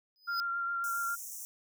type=tone with exponential growth; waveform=square; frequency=5000 Hz; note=D#8; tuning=8 cents sharp; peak=-32 dBFS; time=0.16-0.4 s; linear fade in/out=0 ms; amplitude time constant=52 ms
type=tone with vibrato; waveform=sine; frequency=1384 Hz; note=F6; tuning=16 cents flat; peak=-31 dBFS; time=0.27-1.16 s; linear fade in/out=20 ms; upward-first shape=triangle; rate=7.3 Hz; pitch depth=19 cents each way
type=high-pass noise; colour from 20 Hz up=pink; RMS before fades=-43 dBFS; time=0.84-1.45 s; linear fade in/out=0 ms; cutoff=5700 Hz; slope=96 dB/octave
effects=none